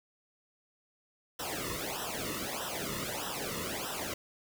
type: noise with flanger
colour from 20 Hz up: pink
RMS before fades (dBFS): -37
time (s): 1.39-4.14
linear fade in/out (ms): 5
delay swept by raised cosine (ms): 0.44 to 1.3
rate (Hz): 1.6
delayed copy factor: -0.95
effects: none